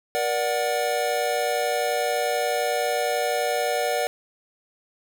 square chord, Bb augmented, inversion none, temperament equal with one note detuned, 476 / 587.3 / 740 Hz, Bb4 / D5 / F#5, +36 / 0 / 0 cents, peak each -28 / -27 / -27 dBFS, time 0.15-4.07 s, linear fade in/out 0 ms, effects none

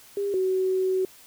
sine tone pair in turn, 401.9 / 375.5 Hz, G4 / F#4, +43 / +26 cents, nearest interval minor second, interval 117 cents, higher first, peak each -24 / -21 dBFS, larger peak second, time 0.17-0.34 / 0.34-1.05 s, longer second, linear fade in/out 2 ms, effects white hiss -51 dBFS RMS until 1.26 s

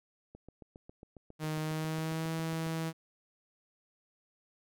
click train, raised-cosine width 2 ms, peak -36 dBFS, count 18, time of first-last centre 0.35-2.666 s, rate 7.34 Hz
sawtooth tone with pitch glide, 155.4 to 162.19 Hz, D#3 to E3, -2 to -28 cents, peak -29 dBFS, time 1.39-2.93 s, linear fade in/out 50 ms, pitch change +74 cents, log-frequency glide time 1.6-2.31 s
effects none

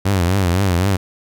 sawtooth tone with vibrato, 92.5 Hz, F#2, in tune, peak -10 dBFS, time 0.05-0.97 s, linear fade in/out 10 ms, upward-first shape triangle, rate 3.9 Hz, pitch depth 170 cents each way, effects none

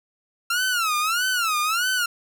sawtooth tone with vibrato, 1357 Hz, E6, 50 cents sharp, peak -17 dBFS, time 0.5-2.06 s, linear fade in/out 5 ms, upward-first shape sine, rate 1.6 Hz, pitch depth 200 cents each way, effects none

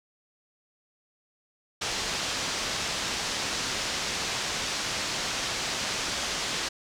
white low-pass noise, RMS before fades -31 dBFS, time 1.81-6.69 s, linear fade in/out 10 ms, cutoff 6400 Hz, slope 24 dB/octave, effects none

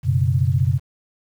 sine chord, F# suspended fourth, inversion none, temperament equal, 92.5 / 123.47 / 138.59 Hz, F#2 / B2 / C#3, 0 / 0 / 0 cents, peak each -20 / -19 / -20 dBFS, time 0.03-0.8 s, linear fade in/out 50 ms, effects 8-bit

